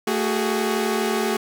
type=tone cluster; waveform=sawtooth; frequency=222.4 / 372.2 / 412.6 Hz; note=A3 / F#4 / G#4; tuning=+19 / +10 / -11 cents; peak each=-21 dBFS; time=0.07-1.37 s; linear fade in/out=5 ms; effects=none